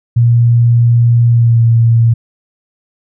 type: tone with pitch glide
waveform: sine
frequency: 118.4 to 115.63 Hz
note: A#2 to A#2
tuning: +27 to -14 cents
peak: -5 dBFS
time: 0.16-2.14 s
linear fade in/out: 10 ms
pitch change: -41 cents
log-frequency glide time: 1.29-1.62 s
effects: none